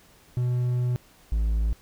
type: tone pair in turn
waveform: triangle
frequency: 123.47 / 55 Hz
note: B2 / A1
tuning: 0 / 0 cents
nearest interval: octave + major second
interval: 1400 cents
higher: first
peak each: -20 / -19 dBFS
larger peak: second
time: 0.37-0.96 / 1.32-1.73 s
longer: first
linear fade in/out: 0 ms
effects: pink hiss -56 dBFS RMS until 1.81 s